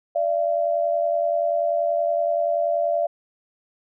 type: tone pair together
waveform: sine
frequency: 587.3 / 677.8 Hz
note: D5 / E5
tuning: 0 / +48 cents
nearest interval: major second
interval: 248 cents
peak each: -23 / -21 dBFS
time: 0.15-3.07 s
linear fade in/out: 10 ms
effects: none